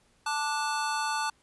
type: chord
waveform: square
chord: D major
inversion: second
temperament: just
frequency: 881 / 1174.7 / 1468.3 Hz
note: A5 / D6 / F#6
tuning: +2 / 0 / -14 cents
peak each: -31 / -35 / -35 dBFS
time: 0.26-1.3 s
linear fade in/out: 5 ms
effects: pink hiss -66 dBFS RMS until 1.42 s + resampled to 24000 Hz